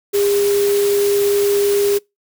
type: tone in noise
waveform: sine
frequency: 405.1 Hz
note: G#4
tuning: 43 cents flat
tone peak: -13 dBFS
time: 0.13-1.99 s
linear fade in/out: 20 ms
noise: white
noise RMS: -26 dBFS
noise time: 0.13-1.99 s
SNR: +10 dB
effects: noise-tail reverb RT60 0.2 s tail -26 dB re dry